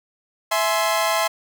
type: chord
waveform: sawtooth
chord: E augmented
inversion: none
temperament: equal with one note detuned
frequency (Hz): 659.3 / 843.7 / 1046.5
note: E5 / G#5 / B#5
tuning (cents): 0 / +27 / 0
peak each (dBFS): -18 / -21 / -19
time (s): 0.51-1.28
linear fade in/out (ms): 10
effects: none